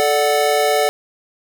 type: chord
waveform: square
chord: D major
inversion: second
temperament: equal with one note detuned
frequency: 436.7 / 587.3 / 740 Hz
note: A4 / D5 / F#5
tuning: -13 / 0 / 0 cents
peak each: -19 dBFS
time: 0-0.89 s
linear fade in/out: 0 ms
effects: none